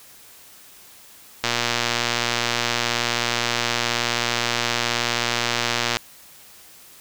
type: click train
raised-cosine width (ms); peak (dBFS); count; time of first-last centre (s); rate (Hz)
0.2; -3; 540; 1.44-5.969; 119
effects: white hiss -47 dBFS RMS until 7 s